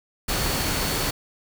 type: tone in noise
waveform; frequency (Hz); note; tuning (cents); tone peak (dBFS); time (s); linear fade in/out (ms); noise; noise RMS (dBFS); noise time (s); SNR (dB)
sine; 4435; C#8; 0; -34; 0.28-1.11; 10; pink; -25; 0.28-1.11; -12
effects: none